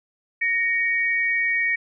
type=tone pair together; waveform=sine; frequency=1864.7 / 2254 Hz; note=A#6 / C#7; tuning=0 / +28 cents; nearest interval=minor third; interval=328 cents; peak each=-22 dBFS; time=0.41-1.76 s; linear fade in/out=10 ms; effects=none